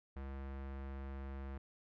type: tone with low-pass filter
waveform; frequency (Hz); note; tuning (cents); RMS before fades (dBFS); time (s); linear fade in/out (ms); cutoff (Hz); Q
square; 67.9; C#2; -35; -45; 0.16-1.58; 5; 1800; 1
effects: none